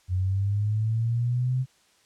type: linear sweep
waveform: sine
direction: up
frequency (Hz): 90 to 130.81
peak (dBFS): -22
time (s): 0.08-1.66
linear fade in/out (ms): 50
effects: white hiss -62 dBFS RMS until 2.05 s + low-pass 8000 Hz 12 dB/octave